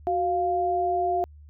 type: tone pair together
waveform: sine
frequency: 370 / 698.5 Hz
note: F#4 / F5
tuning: 0 / 0 cents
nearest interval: major seventh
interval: 1100 cents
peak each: -27 / -23 dBFS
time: 0.07-1.24 s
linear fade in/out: 0 ms
effects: added 74 Hz sine -45 dBFS peak until 1.49 s